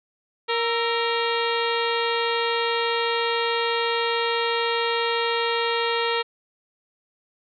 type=harmonic tone with a mistuned harmonic; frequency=466.2 Hz; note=A#4; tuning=in tune; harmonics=1 / 2 / 3 / 4 / 5 / 6 / 7 / 8 / 9; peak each=-25 / -28 / -30 / -31 / -32 / -33 / -33 / -34 / -35 dBFS; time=0.48-6.23 s; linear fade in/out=20 ms; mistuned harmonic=3; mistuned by=-82 cents; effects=none